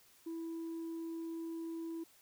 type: tone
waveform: sine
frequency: 329.6 Hz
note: E4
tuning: in tune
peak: -37 dBFS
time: 0.26-2.04 s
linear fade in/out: 10 ms
effects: tanh soft clip ceiling -38 dBFS + white hiss -65 dBFS RMS until 2.21 s